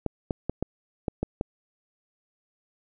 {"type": "clicks", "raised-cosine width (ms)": 2, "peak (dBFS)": -13, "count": 7, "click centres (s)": [0.063, 0.308, 0.496, 0.626, 1.082, 1.23, 1.411], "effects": []}